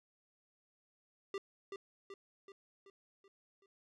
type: tone with echo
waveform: square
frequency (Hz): 394.2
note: G4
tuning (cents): +10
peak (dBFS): -38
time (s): 1.34-1.38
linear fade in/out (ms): 2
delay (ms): 380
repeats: 6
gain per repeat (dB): -5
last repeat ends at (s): 3.66
effects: low-pass 5000 Hz 12 dB/octave